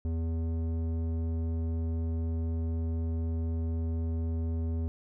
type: tone with low-pass filter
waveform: square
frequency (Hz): 82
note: E2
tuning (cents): -9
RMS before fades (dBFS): -31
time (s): 0.05-4.88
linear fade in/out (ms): 0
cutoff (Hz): 360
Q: 0.81
effects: none